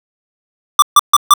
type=tone bursts; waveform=square; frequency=1174.7 Hz; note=D6; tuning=in tune; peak=-3 dBFS; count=4; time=0.79-1.338 s; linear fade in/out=2 ms; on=32 ms; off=140 ms; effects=7-bit